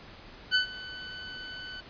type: tone with ADSR envelope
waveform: 20% pulse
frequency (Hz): 1503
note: F#6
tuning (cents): +27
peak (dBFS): -15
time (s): 0.51-1.81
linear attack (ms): 40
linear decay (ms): 110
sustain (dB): -19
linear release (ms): 11
effects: pink hiss -49 dBFS RMS until 1.89 s + resampled to 11025 Hz